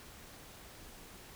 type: silence
effects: pink hiss -53 dBFS RMS until 1.35 s